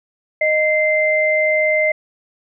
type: tone pair together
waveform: sine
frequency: 619 / 2082 Hz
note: D#5 / C7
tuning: -9 / -9 cents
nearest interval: octave + major sixth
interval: 2100 cents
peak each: -16 dBFS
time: 0.41-1.92 s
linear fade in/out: 5 ms
effects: none